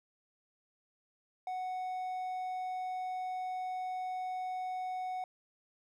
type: tone with hard clipping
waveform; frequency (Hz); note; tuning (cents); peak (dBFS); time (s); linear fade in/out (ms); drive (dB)
triangle; 740; F#5; 0; -36; 1.47-5.24; 2; 6
effects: none